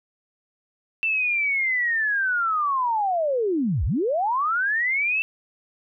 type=linear two-way sweep; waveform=sine; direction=down then up; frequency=2681 to 49 to 2681 Hz; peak=-20 dBFS; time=1.03-5.22 s; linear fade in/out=0 ms; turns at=3.85 s; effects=none